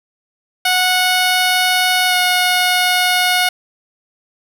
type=tone with pitch glide; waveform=10% pulse; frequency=734 to 726.8 Hz; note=F#5 to F#5; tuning=-14 to -31 cents; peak=-4 dBFS; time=0.65-3.49 s; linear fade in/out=5 ms; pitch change=-17 cents; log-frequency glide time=2.08-2.14 s; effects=none